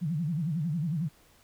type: tone with vibrato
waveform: sine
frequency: 160 Hz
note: D#3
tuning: 49 cents sharp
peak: -27 dBFS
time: 0.01-1.09 s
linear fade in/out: 20 ms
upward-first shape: sine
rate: 11 Hz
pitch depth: 200 cents each way
effects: pink hiss -61 dBFS RMS until 1.43 s